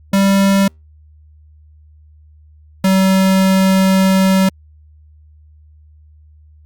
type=tone pair in turn; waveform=square; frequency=196 / 190.53 Hz; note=G3 / G3; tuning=0 / -49 cents; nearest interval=unison; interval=49 cents; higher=first; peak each=-10 dBFS; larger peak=neither; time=0.13-0.68 / 2.84-4.49 s; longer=second; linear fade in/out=5 ms; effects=added 76 Hz sine -42 dBFS peak until 6.65 s + Opus 48 kbps